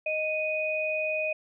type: tone pair together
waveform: sine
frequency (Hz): 622 / 2488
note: D#5 / D#7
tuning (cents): -1 / -1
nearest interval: 2 octaves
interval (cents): 2400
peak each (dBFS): -29 / -29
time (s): 0.06-1.33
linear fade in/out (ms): 5
effects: none